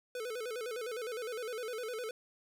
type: tone with vibrato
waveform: square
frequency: 466.2 Hz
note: A#4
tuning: in tune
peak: -38 dBFS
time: 0.15-2.11 s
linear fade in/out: 2 ms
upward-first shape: square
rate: 9.8 Hz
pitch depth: 110 cents each way
effects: none